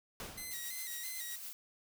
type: noise with exponential decay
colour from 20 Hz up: pink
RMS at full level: -42 dBFS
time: 0.2-0.85 s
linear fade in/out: 1 ms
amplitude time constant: 140 ms
type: tone with vibrato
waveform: 5% pulse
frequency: 1975.5 Hz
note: B6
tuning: in tune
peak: -32 dBFS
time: 0.37-1.36 s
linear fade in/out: 10 ms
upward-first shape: square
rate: 3 Hz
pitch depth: 63 cents each way
type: noise with tremolo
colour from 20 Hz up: blue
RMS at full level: -44 dBFS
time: 0.51-1.53 s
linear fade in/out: 0 ms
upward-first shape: sine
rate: 7.6 Hz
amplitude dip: 40%
effects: none